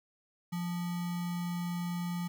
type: tone with sample-and-hold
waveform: sine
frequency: 174.61 Hz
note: F3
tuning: in tune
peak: -32 dBFS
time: 0.52-2.28 s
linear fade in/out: 10 ms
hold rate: 1050 Hz
effects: none